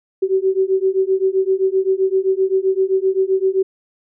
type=beating tone pair; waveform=sine; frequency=377.7 / 385.4 Hz; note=F#4 / G4; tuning=+36 / -29 cents; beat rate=7.7 Hz; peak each=-17 dBFS; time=0.22-3.63 s; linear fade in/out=10 ms; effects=none